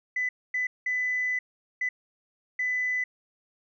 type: tone bursts at uneven times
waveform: sine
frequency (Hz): 2000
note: B6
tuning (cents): +21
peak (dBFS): -24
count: 5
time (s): 0.16-0.29 / 0.54-0.67 / 0.86-1.39 / 1.81-1.89 / 2.59-3.04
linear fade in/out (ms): 5
effects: tanh soft clip ceiling -20 dBFS